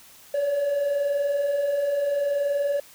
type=tone pair together; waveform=triangle; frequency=550.3 / 571 Hz; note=C#5 / D5; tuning=-13 / -49 cents; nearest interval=minor second; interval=64 cents; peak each=-29 / -19 dBFS; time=0.34-2.8 s; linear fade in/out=5 ms; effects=tanh soft clip ceiling -16 dBFS + white hiss -50 dBFS RMS until 2.94 s